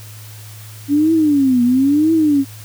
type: tone with vibrato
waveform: sine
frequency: 280 Hz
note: C#4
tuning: 18 cents sharp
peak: -10 dBFS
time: 0.88-2.45 s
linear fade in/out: 50 ms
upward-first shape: triangle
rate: 1 Hz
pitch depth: 280 cents each way
effects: added 107 Hz sine -34 dBFS peak until 2.64 s + white hiss -40 dBFS RMS until 2.64 s